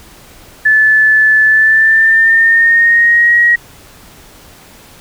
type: tone with pitch glide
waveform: sine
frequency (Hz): 1740 to 1897.5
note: A6 to A#6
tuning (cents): -20 to +30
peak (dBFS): -5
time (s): 0.65-3.56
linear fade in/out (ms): 10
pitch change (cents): +150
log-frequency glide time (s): 1.46-3.36
effects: pink hiss -39 dBFS RMS until 5 s